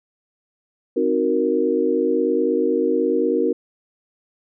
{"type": "chord", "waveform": "sine", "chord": "C half-diminished seventh", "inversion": "none", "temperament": "equal", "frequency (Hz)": [261.6, 311.1, 370, 466.2], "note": ["C4", "Eb4", "Gb4", "Bb4"], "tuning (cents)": [0, 0, 0, 0], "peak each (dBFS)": [-24, -23, -22, -20], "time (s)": [0.96, 3.53], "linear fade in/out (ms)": 10, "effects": []}